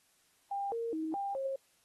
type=tone with pitch steps; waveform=sine; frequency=798 / 462.3 / 317.2 / 796 / 539 Hz; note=G5 / A#4 / D#4 / G5 / C#5; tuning=+31 / -14 / +33 / +26 / -49 cents; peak=-33 dBFS; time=0.51-1.56 s; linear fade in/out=5 ms; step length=210 ms; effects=white hiss -70 dBFS RMS until 1.84 s + AAC 32 kbps